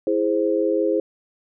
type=chord; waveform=sine; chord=E augmented; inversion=none; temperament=equal; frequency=329.6 / 415.3 / 523.3 Hz; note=E4 / G#4 / B#4; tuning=0 / 0 / 0 cents; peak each=-22 dBFS; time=0.07-1 s; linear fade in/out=2 ms; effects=none